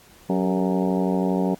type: harmonic tone with a mistuned harmonic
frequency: 92.5 Hz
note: F#2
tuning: in tune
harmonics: 2 / 3 / 4 / 5 / 6 / 7 / 8 / 9 / 10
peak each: -22 / -26 / -28 / -30 / -32 / -33 / -34 / -35 / -36 dBFS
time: 0.29-1.55 s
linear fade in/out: 10 ms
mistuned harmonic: 4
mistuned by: +72 cents
effects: pink hiss -51 dBFS RMS until 1.59 s + AAC 64 kbps